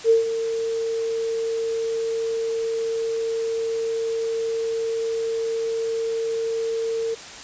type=tone with ADSR envelope; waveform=sine; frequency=453.8 Hz; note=A#4; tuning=47 cents flat; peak=-11 dBFS; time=0.04-7.15 s; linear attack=59 ms; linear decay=140 ms; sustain=-11 dB; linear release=13 ms; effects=white hiss -38 dBFS RMS until 7.43 s + resampled to 16000 Hz